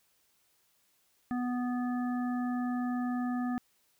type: harmonic tone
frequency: 246.9 Hz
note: B3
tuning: in tune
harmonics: 1 / 3 / 5 / 7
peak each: -30 / -40 / -44 / -47 dBFS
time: 1.31-3.58 s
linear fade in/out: 0 ms
effects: white hiss -71 dBFS RMS until 3.99 s